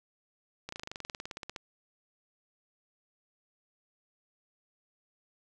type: slowing click train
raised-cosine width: 0.2 ms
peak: -22 dBFS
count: 19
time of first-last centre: 0.69-1.562 s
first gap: 34 ms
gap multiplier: 1.04
effects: none